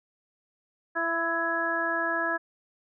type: harmonic tone with a mistuned harmonic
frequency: 333.8 Hz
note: E4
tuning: 22 cents sharp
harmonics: 1 / 2 / 3 / 4 / 5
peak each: -35 / -32 / -34 / -33 / -28 dBFS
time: 0.95-2.38 s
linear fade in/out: 20 ms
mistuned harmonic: 4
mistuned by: -29 cents
effects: none